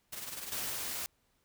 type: noise with tremolo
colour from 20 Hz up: white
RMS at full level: -40 dBFS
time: 0.12-0.73 s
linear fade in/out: 10 ms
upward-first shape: sine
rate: 20 Hz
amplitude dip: 55%
type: noise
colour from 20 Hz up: white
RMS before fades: -38 dBFS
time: 0.52-1.06 s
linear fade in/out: 0 ms
effects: pink hiss -74 dBFS RMS until 1.44 s